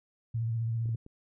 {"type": "tone with vibrato", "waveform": "sine", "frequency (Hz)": 114.5, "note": "A#2", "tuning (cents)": -31, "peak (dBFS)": -28, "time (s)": [0.34, 0.96], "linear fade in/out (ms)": 10, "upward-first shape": "sine", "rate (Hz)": 15, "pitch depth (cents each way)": 39}
{"type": "clicks", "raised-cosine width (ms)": 3, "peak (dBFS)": -36, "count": 4, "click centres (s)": [0.858, 0.891, 0.947, 1.064]}
{"effects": []}